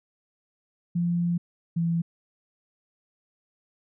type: tone pair in turn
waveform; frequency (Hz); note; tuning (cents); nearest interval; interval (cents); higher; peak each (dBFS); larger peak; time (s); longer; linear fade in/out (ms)
sine; 172.7 / 167.88; F3 / E3; -19 / +32; unison; 49; first; -22; neither; 0.95-1.38 / 1.76-2.02; first; 10
effects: none